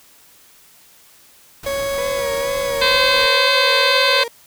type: noise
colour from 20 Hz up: pink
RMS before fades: -34 dBFS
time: 1.63-3.26 s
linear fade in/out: 5 ms
type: tone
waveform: 40% pulse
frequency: 554.4 Hz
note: C#5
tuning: in tune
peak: -19 dBFS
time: 1.66-4.24 s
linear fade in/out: 5 ms
type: tone with vibrato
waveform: 35% pulse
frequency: 488.4 Hz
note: B4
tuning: 19 cents flat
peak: -24 dBFS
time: 1.98-4.28 s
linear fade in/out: 2 ms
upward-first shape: sine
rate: 2.1 Hz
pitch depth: 78 cents each way
type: harmonic tone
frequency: 515 Hz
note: C5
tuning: 28 cents flat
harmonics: 1 / 2 / 3 / 4 / 5 / 6 / 7 / 8 / 9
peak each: -26 / -21 / -21 / -24 / -21 / -26 / -21 / -21 / -24 dBFS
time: 2.81-4.24 s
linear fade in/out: 10 ms
effects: white hiss -49 dBFS RMS until 4.46 s